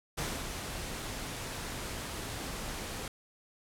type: noise with ADSR envelope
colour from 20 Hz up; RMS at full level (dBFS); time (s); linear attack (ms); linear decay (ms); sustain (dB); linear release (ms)
pink; -34; 0.17-3.08; 16; 250; -5; 3
effects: low-pass 12000 Hz 12 dB/octave